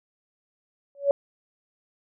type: tone with exponential growth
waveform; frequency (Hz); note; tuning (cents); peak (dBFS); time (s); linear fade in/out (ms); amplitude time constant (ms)
sine; 563; C#5; +27; -12; 0.95-1.11; 1; 33
effects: none